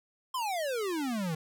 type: exponential sweep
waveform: square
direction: down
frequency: 1071 to 152.8 Hz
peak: -31 dBFS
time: 0.34-1.35 s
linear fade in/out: 5 ms
effects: none